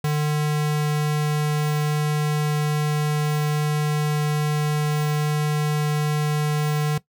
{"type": "tone", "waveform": "square", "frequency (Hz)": 150.1, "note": "D3", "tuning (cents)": 38, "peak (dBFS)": -20, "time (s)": [0.04, 6.98], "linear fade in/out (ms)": 5, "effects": ["noise-tail reverb RT60 0.1 s tail -17 dB re dry"]}